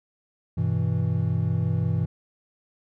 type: chord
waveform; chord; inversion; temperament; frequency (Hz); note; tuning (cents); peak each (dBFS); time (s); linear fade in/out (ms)
triangle; E minor; first; equal with one note detuned; 98 / 123.47 / 162.92; G2 / B2 / E3; 0 / 0 / -20; -24; 0.57-2.06; 10
effects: none